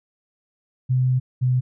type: tone pair in turn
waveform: sine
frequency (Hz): 127.9 / 126.65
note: C3 / B2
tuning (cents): -39 / +44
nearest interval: unison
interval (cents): 17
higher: first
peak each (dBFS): -16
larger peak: neither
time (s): 0.89-1.2 / 1.41-1.61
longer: first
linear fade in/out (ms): 20
effects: none